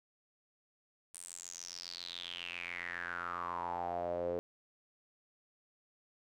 sawtooth tone with band-pass filter sweep, 87.3 Hz, F2, in tune, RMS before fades -41 dBFS, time 1.14-4.39 s, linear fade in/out 0 ms, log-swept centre 9400 to 470 Hz, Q 7.3, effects none

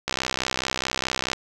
click train, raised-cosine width 0.2 ms, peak -6 dBFS, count 82, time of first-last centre 0.08-1.332 s, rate 64.7 Hz, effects none

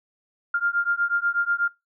sine beating tone pair, 1396.9 / 1405.1 Hz, F6 / F6, 0 / +10 cents, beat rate 8.2 Hz, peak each -24 dBFS, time 0.54-1.68 s, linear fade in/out 5 ms, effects noise-tail reverb RT60 0.2 s tail -21 dB re dry

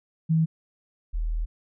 sine tone pair in turn, 160.9 / 40.15 Hz, E3 / E1, -42 / -45 cents, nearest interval 2 octaves, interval 2403 cents, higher first, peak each -18 / -24 dBFS, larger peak first, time 0.29-0.46 / 1.13-1.46 s, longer second, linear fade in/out 20 ms, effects none

